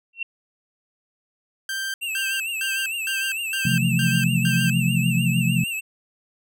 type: tone with exponential growth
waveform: sine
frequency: 2723 Hz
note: F7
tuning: 44 cents flat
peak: -21 dBFS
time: 0.13-0.23 s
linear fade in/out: 5 ms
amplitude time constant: 20 ms
type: tone bursts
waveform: sawtooth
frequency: 1572 Hz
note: G6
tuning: 4 cents sharp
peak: -22 dBFS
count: 7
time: 1.69-4.7 s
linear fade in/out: 2 ms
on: 250 ms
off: 210 ms
type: tone with vibrato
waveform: square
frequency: 2692 Hz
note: E7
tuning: 36 cents sharp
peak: -26 dBFS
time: 2.01-5.81 s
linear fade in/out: 20 ms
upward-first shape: triangle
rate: 6.6 Hz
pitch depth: 96 cents each way
type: chord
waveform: sine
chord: F major seventh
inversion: second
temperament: equal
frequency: 130.81 / 164.81 / 174.61 / 220 Hz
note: C3 / E3 / F3 / A3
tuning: 0 / 0 / 0 / 0 cents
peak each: -22 / -26 / -23 / -26 dBFS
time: 3.65-5.64 s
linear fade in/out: 5 ms
effects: none